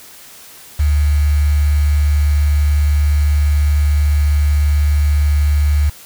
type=tone with quantisation; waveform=sine; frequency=73.42 Hz; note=D2; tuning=in tune; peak=-10 dBFS; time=0.79-5.9 s; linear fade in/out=10 ms; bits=5; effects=white hiss -39 dBFS RMS until 6.05 s